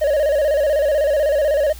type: tone with vibrato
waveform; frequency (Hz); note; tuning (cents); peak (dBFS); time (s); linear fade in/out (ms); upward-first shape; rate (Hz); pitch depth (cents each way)
triangle; 587.3; D5; 0; -12; 0.01-1.73; 10; square; 16; 86
effects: added 60 Hz sine -34 dBFS peak until 1.79 s + white hiss -42 dBFS RMS until 1.79 s